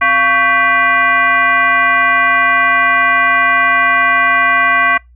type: tone with frequency modulation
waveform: sine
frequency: 1551 Hz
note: G6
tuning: 19 cents flat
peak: -8 dBFS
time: 0.01-4.98 s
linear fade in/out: 10 ms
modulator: 429 Hz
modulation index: 1.6
effects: noise-tail reverb RT60 0.2 s tail -26 dB re dry + added 60 Hz sine -41 dBFS peak until 5.15 s